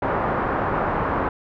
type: low-pass noise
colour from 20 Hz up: white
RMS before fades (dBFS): -23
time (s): 0.02-1.29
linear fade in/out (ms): 5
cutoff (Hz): 1300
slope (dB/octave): 24
effects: none